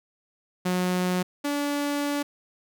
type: tone pair in turn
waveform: sawtooth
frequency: 181.5 / 288.1 Hz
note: F#3 / D4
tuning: -33 / -33 cents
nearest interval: minor sixth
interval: 800 cents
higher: second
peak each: -19 / -21 dBFS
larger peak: first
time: 0.65-1.23 / 1.44-2.23 s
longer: second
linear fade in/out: 10 ms
effects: none